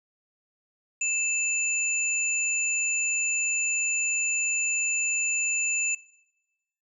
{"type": "tone pair together", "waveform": "sine", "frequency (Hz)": [2637, 7040], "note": ["E7", "A8"], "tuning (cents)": [0, 0], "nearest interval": "octave + perfect fourth", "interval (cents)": 1700, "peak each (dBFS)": [-27, -27], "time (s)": [1.01, 5.95], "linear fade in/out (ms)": 5, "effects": ["noise-tail reverb RT60 1.0 s tail -20 dB re dry"]}